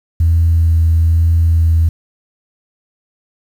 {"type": "tone with vibrato", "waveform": "sine", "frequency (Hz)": 82.41, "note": "E2", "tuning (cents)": 0, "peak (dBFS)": -7, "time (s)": [0.2, 1.89], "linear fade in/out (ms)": 5, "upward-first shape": "sine", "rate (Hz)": 1.1, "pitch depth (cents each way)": 13, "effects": ["tanh soft clip ceiling -4 dBFS", "7-bit"]}